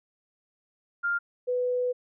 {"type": "tone pair in turn", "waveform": "sine", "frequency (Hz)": [1400, 496.4], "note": ["F6", "B4"], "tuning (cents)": [4, 9], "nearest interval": "octave + tritone", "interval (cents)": 1795, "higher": "first", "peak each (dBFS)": -24, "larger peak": "neither", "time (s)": [[1.03, 1.19], [1.47, 1.93]], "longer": "second", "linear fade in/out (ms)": 20, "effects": []}